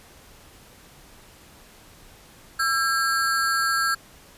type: ring-modulated tone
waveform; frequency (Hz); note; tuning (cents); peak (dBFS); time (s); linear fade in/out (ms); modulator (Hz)
square; 1480; F#6; 0; -18; 2.59-3.95; 10; 137
effects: pink hiss -50 dBFS RMS until 4.37 s + resampled to 32000 Hz